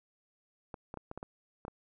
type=clicks; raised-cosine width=1 ms; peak=-27 dBFS; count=8; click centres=0.742 / 0.941 / 0.973 / 1.114 / 1.176 / 1.229 / 1.651 / 1.681 s; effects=none